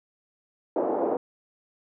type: band-pass noise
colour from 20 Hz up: pink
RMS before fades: -26 dBFS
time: 0.76-1.17 s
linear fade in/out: 2 ms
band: 330 to 760 Hz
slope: 24 dB/octave
effects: none